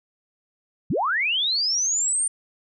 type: linear sweep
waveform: sine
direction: up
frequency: 98 to 9020 Hz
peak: -20 dBFS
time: 0.9-2.28 s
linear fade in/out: 5 ms
effects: none

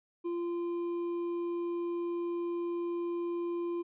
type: tone with hard clipping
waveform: triangle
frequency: 344.8 Hz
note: F4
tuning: 22 cents flat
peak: -33 dBFS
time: 0.24-3.83 s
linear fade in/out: 20 ms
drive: 8 dB
effects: resampled to 8000 Hz

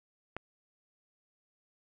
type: click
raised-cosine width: 0.5 ms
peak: -22 dBFS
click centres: 0.366 s
effects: none

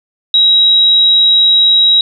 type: tone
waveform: sine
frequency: 3841 Hz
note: B7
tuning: 49 cents flat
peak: -5 dBFS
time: 0.34-2.01 s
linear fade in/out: 2 ms
effects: none

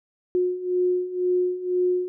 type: beating tone pair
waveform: sine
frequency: 360.3 / 362.3 Hz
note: F#4 / F#4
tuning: -46 / -36 cents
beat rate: 2 Hz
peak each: -26 / -22 dBFS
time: 0.35-2.08 s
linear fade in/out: 0 ms
effects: none

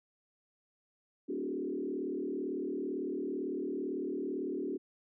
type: tone with frequency modulation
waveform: sine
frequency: 329.2 Hz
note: E4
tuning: 2 cents flat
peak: -33 dBFS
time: 1.28-4.78 s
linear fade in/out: 20 ms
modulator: 37.9 Hz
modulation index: 2.1
effects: none

